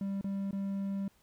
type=tone with dropouts; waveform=triangle; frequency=196.7 Hz; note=G3; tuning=6 cents sharp; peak=-30 dBFS; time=0.01-1.08 s; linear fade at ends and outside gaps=2 ms; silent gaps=0.212-0.243 / 0.51-0.529 s; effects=pink hiss -68 dBFS RMS until 1.22 s